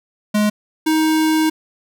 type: tone pair in turn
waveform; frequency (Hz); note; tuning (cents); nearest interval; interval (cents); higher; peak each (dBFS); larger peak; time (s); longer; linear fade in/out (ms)
square; 210 / 314.6; G#3 / D#4; +19 / +19; perfect fifth; 700; second; -14; neither; 0.34-0.5 / 0.86-1.5; second; 10
effects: none